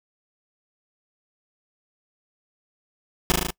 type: noise with echo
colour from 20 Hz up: pink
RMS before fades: -18 dBFS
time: 3.3-3.32 s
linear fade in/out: 0 ms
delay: 37 ms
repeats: 5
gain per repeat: -2 dB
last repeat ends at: 3.505 s
effects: noise-tail reverb RT60 0.1 s tail -23 dB re dry